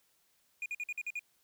triangle tone bursts, 2442 Hz, D#7, 33 cents flat, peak -33 dBFS, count 7, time 0.62-1.193 s, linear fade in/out 2 ms, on 39 ms, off 50 ms, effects white hiss -72 dBFS RMS until 1.43 s

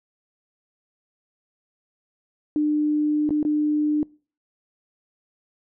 sine tone with dropouts, 300.1 Hz, D4, 38 cents sharp, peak -18 dBFS, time 2.56-4.03 s, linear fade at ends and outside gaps 1 ms, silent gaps 3.292-3.306 / 3.429-3.45 s, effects noise-tail reverb RT60 0.4 s tail -25 dB re dry

